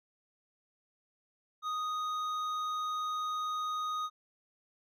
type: tone with hard clipping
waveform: triangle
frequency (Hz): 1244.5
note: D#6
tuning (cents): 0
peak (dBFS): -34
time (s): 1.62-4.1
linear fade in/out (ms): 50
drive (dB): 11
effects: none